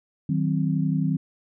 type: chord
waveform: sine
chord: C diminished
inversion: first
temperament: just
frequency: 156.98 / 188.37 / 261.6 Hz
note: Eb3 / Gb3 / C4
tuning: +16 / +31 / 0 cents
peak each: -23 / -26 / -27 dBFS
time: 0.29-1.17 s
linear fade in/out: 5 ms
effects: none